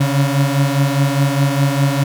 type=beating tone pair; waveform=35% pulse; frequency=138 / 142.9 Hz; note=C#3 / D3; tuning=-7 / -47 cents; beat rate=4.9 Hz; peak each=-13 / -16 dBFS; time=0-2.04 s; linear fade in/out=10 ms; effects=none